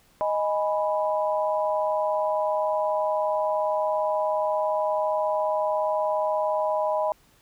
sine chord, G# minor, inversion second, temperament equal, 622.3 / 830.6 / 987.8 Hz, D#5 / G#5 / B5, 0 / 0 / 0 cents, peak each -24 / -29 / -28 dBFS, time 0.21-7.12 s, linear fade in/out 0 ms, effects pink hiss -60 dBFS RMS until 7.41 s

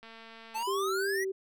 click train, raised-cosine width 0.3 ms, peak -34 dBFS, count 136, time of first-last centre 0.03-0.627 s, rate 226 Hz
square exponential sweep, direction up, 854 to 1987 Hz, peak -32 dBFS, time 0.54-1.25 s, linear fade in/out 20 ms
sine tone with vibrato, 388.9 Hz, G4, 14 cents flat, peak -30 dBFS, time 0.67-1.32 s, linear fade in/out 10 ms, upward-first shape sine, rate 3 Hz, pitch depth 28 cents each way
effects none

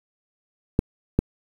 clicks, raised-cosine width 3 ms, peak -4 dBFS, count 2, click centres 0.791 / 1.19 s, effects 7-bit

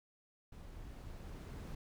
brown noise with level ramp, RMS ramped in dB -52 to -45 dBFS, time 0.52-1.75 s, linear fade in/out 5 ms, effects none

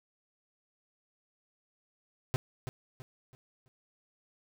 45% pulse tone with echo, 128.9 Hz, C3, 26 cents flat, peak -26 dBFS, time 2.34-2.36 s, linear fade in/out 0 ms, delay 330 ms, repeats 4, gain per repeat -9 dB, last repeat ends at 3.68 s, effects none

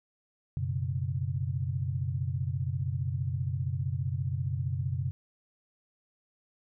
sine chord, F# suspended fourth, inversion none, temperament equal, 92.5 / 123.47 / 138.59 Hz, F#2 / B2 / C#3, 0 / 0 / 0 cents, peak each -33 dBFS, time 0.57-5.11 s, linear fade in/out 0 ms, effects none

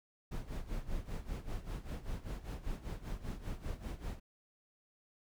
brown noise with tremolo, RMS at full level -38 dBFS, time 0.31-4.2 s, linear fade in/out 10 ms, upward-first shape sine, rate 5.1 Hz, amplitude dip 80%, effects none

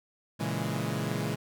sawtooth chord, A# half-diminished seventh, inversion none, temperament equal, 116.54 / 138.59 / 164.81 / 207.7 Hz, A#2 / C#3 / E3 / G#3, 0 / 0 / 0 / 0 cents, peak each -31 dBFS, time 0.39-1.36 s, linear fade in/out 20 ms, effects none

